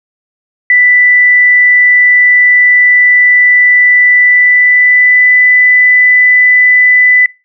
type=tone with pitch glide; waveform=sine; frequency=1980 to 1994.9 Hz; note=B6 to B6; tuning=+4 to +17 cents; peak=-3 dBFS; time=0.7-7.26 s; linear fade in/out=2 ms; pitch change=+13 cents; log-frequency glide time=4.24-5.33 s; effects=noise-tail reverb RT60 0.3 s tail -24 dB re dry